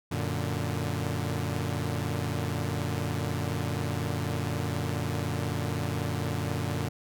sawtooth chord, Gb augmented, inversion none, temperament equal, 92.5 / 116.54 / 146.83 Hz, Gb2 / Bb2 / D3, 0 / 0 / 0 cents, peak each -29 dBFS, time 0.11-6.89 s, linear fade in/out 10 ms, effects none

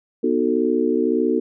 sine chord, B dominant seventh, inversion none, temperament just, 246.9 / 308.7 / 370.4 / 444.5 Hz, B3 / D#4 / F#4 / A4, 0 / -14 / +2 / +18 cents, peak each -22 dBFS, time 0.23-1.4 s, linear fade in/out 10 ms, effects none

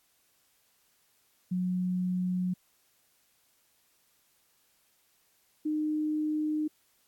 sine tone pair in turn, 181.9 / 305.9 Hz, F#3 / D#4, -29 / -29 cents, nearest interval major sixth, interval 900 cents, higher second, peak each -27 dBFS, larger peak neither, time 1.51-2.54 / 5.65-6.68 s, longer neither, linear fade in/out 10 ms, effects white hiss -69 dBFS RMS until 7.07 s + AAC 64 kbps

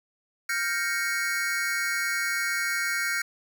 square chord, G half-diminished seventh, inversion third, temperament equal, 1396.9 / 1568 / 1864.7 / 2217 Hz, F6 / G6 / Bb6 / Db7, 0 / 0 / 0 / 0 cents, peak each -32 dBFS, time 0.49-3.22 s, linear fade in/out 5 ms, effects 10-bit

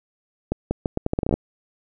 accelerating click train, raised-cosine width 2 ms, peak -8 dBFS, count 13, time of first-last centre 0.52-1.34 s, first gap 190 ms, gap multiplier 0.78, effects none

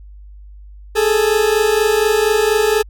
40% pulse tone pair together, 415.3 / 439.5 Hz, G#4 / A4, 0 / -2 cents, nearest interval minor second, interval 98 cents, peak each -15 / -14 dBFS, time 0.95-2.83 s, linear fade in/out 20 ms, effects added 50 Hz sine -35 dBFS peak until 2.89 s

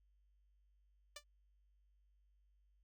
5% pulse tone with exponential decay, 589 Hz, D5, 5 cents sharp, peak -34 dBFS, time 1.16-1.24 s, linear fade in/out 5 ms, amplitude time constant 16 ms, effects added 50 Hz sine -70 dBFS peak until 2.83 s

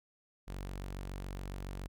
sawtooth tone, 47.16 Hz, F#1, 34 cents sharp, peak -36 dBFS, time 0.47-1.88 s, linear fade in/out 20 ms, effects none

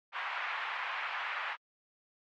pink band-pass noise, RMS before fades -37 dBFS, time 0.12-1.57 s, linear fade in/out 50 ms, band 910 to 2600 Hz, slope 24 dB/octave, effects MP3 48 kbps

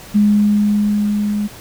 sine tone with level ramp, 207.7 Hz, G#3, in tune, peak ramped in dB -8 to -16 dBFS, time 0.14-1.48 s, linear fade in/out 20 ms, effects pink hiss -37 dBFS RMS until 1.6 s

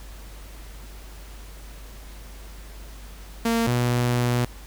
sawtooth tone pair in turn, 230 / 121.84 Hz, A#3 / B2, -23 / -23 cents, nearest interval major seventh, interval 1100 cents, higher first, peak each -16 dBFS, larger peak neither, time 3.45-3.67 / 3.67-4.45 s, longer second, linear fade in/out 5 ms, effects added 50 Hz sine -39 dBFS peak until 4.66 s + pink hiss -47 dBFS RMS until 4.66 s

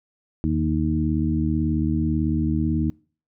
harmonic tone with a mistuned harmonic, 78.2 Hz, D#2, 9 cents sharp, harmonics 1 / 2 / 3 / 4, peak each -25 / -25 / -25 / -25 dBFS, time 0.44-2.9 s, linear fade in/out 0 ms, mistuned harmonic 1, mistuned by +61 cents, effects noise-tail reverb RT60 0.4 s tail -24 dB re dry

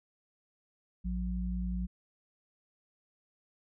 sine tone pair together, 56.76 / 181.4 Hz, A#1 / F#3, -45 / -34 cents, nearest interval octave + minor sixth, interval 2011 cents, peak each -33 / -35 dBFS, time 1.04-1.87 s, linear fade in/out 20 ms, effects none

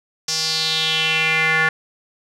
square tone with band-pass filter sweep, 159.1 Hz, D#3, 39 cents sharp, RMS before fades -19 dBFS, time 0.28-1.69 s, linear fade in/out 5 ms, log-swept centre 5600 to 1700 Hz, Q 4.2, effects none

